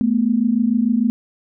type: tone pair together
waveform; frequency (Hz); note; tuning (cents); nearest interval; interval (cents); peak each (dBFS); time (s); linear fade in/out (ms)
sine; 218 / 244.7; A3 / B3; -16 / -16; major second; 200; -17; 0.01-1.1; 0
effects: none